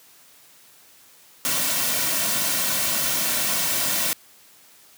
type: noise with comb filter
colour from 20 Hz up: white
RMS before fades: -23 dBFS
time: 1.45-4.13 s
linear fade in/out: 0 ms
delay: 2.4 ms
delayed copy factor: -0.55
effects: white hiss -52 dBFS RMS until 4.97 s + high-pass 100 Hz 12 dB/octave